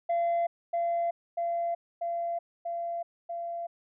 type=tone with echo; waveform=sine; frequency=684 Hz; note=F5; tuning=36 cents flat; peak=-22 dBFS; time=0.09-0.47 s; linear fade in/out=10 ms; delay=640 ms; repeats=5; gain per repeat=-2 dB; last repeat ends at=3.67 s; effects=tanh soft clip ceiling -23 dBFS